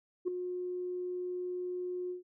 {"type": "tone with ADSR envelope", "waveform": "sine", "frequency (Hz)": 360.6, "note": "F#4", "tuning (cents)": -45, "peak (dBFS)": -25, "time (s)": [0.25, 2.23], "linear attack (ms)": 29, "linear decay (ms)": 5, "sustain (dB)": -9, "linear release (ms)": 130, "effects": ["tanh soft clip ceiling -25 dBFS"]}